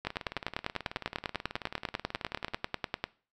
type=two click trains; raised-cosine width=0.3 ms; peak=-14 / -22 dBFS; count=31 / 47; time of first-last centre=0.07-3.04 / 0.05-2.536 s; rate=10.1 / 18.5 Hz; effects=noise-tail reverb RT60 0.4 s tail -21 dB re dry